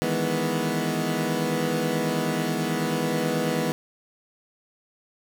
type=chord; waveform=20% pulse; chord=E major seventh; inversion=third; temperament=equal; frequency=155.56 / 164.81 / 207.7 / 246.9 Hz; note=D#3 / E3 / G#3 / B3; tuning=0 / 0 / 0 / 0 cents; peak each=-26 / -24 / -25 / -23 dBFS; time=0.02-3.72 s; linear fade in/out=0 ms; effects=9-bit